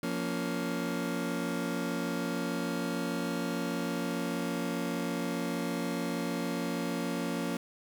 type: chord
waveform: 30% pulse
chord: Bb minor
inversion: second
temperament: just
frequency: 174.81 / 233.1 / 279.7 Hz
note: F3 / Bb3 / Db4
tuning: +2 / 0 / +16 cents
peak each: -33 dBFS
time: 0.03-7.57 s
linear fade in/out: 2 ms
effects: none